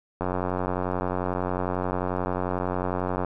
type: click train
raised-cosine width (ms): 1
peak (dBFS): -13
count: 278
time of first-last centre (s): 0.21-3.247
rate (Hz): 91.2
effects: none